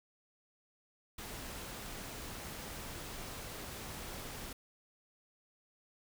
pink noise, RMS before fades -45 dBFS, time 1.18-4.53 s, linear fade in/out 5 ms, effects none

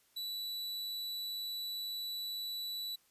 45% pulse tone, 3951 Hz, B7, in tune, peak -38 dBFS, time 0.16-2.96 s, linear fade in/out 10 ms, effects white hiss -70 dBFS RMS until 3.1 s + resampled to 32000 Hz

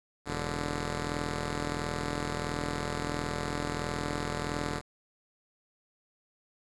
5% pulse tone pair together, 41.48 / 146.2 Hz, E1 / D3, +12 / -7 cents, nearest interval octave + minor seventh, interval 2181 cents, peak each -23 dBFS, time 0.25-4.82 s, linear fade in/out 50 ms, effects resampled to 22050 Hz + 9-bit

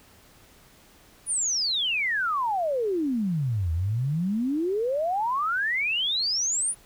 sine exponential two-way sweep, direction down then up, 10000 to 78.8 to 10000 Hz, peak -23 dBFS, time 1.26-6.75 s, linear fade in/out 50 ms, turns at 3.72 s, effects pink hiss -55 dBFS RMS until 6.85 s

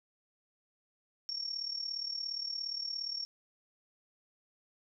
sine tone with amplitude modulation, 5500 Hz, F8, 27 cents flat, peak -32 dBFS, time 1.29-3.25 s, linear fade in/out 0 ms, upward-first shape sine, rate 37.2 Hz, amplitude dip 75%, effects none

